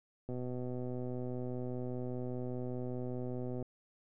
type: click train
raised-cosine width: 2 ms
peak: -28 dBFS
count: 418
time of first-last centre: 0.29-3.626 s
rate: 125 Hz
effects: none